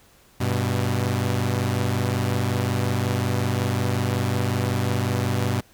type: tone pair together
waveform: sawtooth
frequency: 98 / 123.47 Hz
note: G2 / B2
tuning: 0 / 0 cents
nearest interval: major third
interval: 400 cents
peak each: -20 dBFS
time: 0.4-5.61 s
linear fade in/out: 10 ms
effects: pink hiss -55 dBFS RMS until 5.73 s